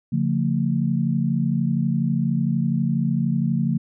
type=tone cluster; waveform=sine; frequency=141.6 / 174.3 / 225.8 Hz; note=C#3 / F3 / A3; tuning=+37 / -3 / +45 cents; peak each=-23 dBFS; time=0.12-3.78 s; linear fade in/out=10 ms; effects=none